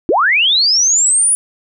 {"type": "linear sweep", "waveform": "sine", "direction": "up", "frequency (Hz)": [277.2, 9956], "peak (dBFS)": -9, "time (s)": [0.09, 1.35], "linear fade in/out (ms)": 0, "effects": []}